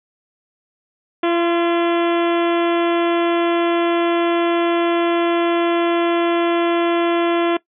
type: harmonic tone with a mistuned harmonic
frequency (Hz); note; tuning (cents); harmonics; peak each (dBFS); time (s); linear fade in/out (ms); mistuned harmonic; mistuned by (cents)
340.8; F4; -42; 1 / 2 / 3 / 4 / 5 / 6 / 7 / 8 / 9 / 10; -16 / -22 / -26 / -28 / -30 / -32 / -33 / -34 / -35 / -36; 1.23-7.57; 5; 3; +25
effects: noise-tail reverb RT60 0.1 s tail -20 dB re dry